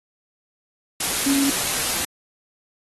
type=tone in noise; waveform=sine; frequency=276.7 Hz; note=C#4; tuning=3 cents flat; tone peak=-18 dBFS; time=1.26-1.5 s; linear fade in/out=5 ms; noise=white; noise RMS=-23 dBFS; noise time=1-2.05 s; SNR=+2 dB; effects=AAC 32 kbps